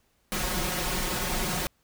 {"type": "noise with comb filter", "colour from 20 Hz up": "pink", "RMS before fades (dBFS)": -29, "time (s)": [0.32, 1.67], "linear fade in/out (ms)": 0, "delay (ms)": 5.5, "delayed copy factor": 0.95, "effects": ["pink hiss -69 dBFS RMS until 1.83 s"]}